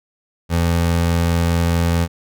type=tone; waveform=25% pulse; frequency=84.7 Hz; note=E2; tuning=48 cents sharp; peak=-11 dBFS; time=0.49-2.08 s; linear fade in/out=50 ms; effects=none